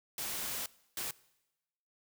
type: noise bursts at uneven times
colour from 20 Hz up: white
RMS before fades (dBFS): -38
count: 2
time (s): 0.18-0.66 / 0.97-1.11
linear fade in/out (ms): 2
effects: noise-tail reverb RT60 1.0 s tail -22 dB re dry